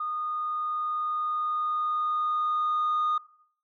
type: tone with level ramp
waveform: sine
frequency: 1229 Hz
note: D#6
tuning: 22 cents flat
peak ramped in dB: -28 to -21 dBFS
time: 0-3.18 s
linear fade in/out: 5 ms
effects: noise-tail reverb RT60 0.6 s tail -19 dB re dry + tanh soft clip ceiling -21 dBFS